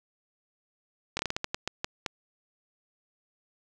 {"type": "slowing click train", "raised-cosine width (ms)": 0.2, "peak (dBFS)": -12, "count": 11, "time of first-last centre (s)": [1.17, 2.062], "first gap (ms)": 22, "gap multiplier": 1.29, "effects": []}